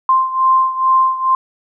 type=beating tone pair; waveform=sine; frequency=1046.5 / 1048.8 Hz; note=C6 / C6; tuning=0 / +4 cents; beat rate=2.3 Hz; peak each=-12 / -16 dBFS; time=0.09-1.35 s; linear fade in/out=2 ms; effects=none